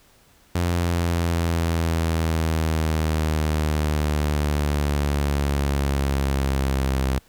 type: exponential sweep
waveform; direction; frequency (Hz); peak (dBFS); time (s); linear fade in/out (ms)
sawtooth; down; 87.31 to 65.9; -16; 0.55-7.19; 5
effects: pink hiss -56 dBFS RMS until 7.28 s